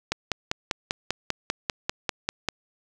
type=click train; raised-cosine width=0.2 ms; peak=-7 dBFS; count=13; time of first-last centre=0.12-2.487 s; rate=5.07 Hz; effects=none